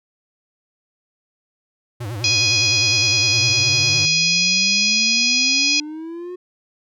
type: tone with vibrato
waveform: square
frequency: 110 Hz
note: A2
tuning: in tune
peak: -26 dBFS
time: 2-4.06 s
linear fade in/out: 10 ms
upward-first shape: sine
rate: 9.8 Hz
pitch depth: 200 cents each way
type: harmonic tone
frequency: 830.6 Hz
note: G#5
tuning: in tune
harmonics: 3 / 4 / 5 / 6 / 7 / 8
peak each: -19 / -25 / -23 / -19 / -24 / -30 dBFS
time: 2.24-5.8 s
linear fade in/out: 2 ms
type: exponential sweep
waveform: triangle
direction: up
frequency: 119.1 to 365.1 Hz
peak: -26 dBFS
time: 3.35-6.36 s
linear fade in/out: 10 ms
effects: none